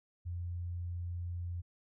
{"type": "tone", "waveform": "sine", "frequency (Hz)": 87.31, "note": "F2", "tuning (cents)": 0, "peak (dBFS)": -36, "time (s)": [0.25, 1.62], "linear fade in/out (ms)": 20, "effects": []}